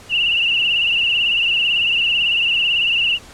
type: tone with vibrato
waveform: sine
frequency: 2794 Hz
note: F7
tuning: in tune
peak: -14 dBFS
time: 0.09-3.19 s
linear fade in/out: 50 ms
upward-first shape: triangle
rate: 18 Hz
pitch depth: 95 cents each way
effects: pink hiss -41 dBFS RMS until 3.33 s + low-pass 9000 Hz 12 dB/octave